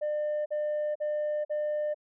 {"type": "tone bursts", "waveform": "sine", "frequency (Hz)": 600, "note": "D5", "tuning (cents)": 37, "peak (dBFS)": -25, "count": 4, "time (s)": [0.01, 1.945], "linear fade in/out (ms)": 20, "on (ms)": 450, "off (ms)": 45, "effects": ["tanh soft clip ceiling -26 dBFS"]}